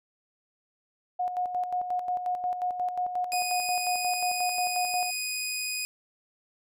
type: tone with tremolo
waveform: sine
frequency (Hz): 724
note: F#5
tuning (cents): -38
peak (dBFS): -25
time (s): 1.19-5.11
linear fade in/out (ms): 10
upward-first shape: square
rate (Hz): 5.6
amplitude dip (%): 55
type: tone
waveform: 15% pulse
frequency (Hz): 2489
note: D#7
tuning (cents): 0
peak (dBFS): -23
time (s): 3.32-5.85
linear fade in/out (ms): 0
effects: none